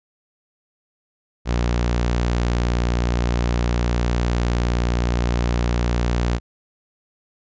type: tone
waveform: sawtooth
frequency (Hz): 59.5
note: A#1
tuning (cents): +36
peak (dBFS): -14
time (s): 1.45-6.4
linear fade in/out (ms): 50
effects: resampled to 16000 Hz